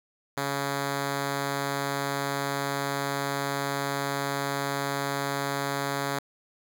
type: tone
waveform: 5% pulse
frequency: 140 Hz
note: C#3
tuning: 18 cents sharp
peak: -16 dBFS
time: 0.37-6.19 s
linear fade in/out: 5 ms
effects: 8-bit